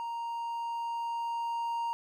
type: tone with level ramp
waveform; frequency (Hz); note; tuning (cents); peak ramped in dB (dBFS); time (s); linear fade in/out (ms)
triangle; 932.3; A#5; 0; -32 to -28; 0-1.93; 0
effects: none